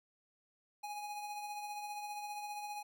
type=tone with tremolo; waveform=square; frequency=830.6 Hz; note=G#5; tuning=in tune; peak=-40 dBFS; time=0.83-2.83 s; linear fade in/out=10 ms; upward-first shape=triangle; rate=15 Hz; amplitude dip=45%; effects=none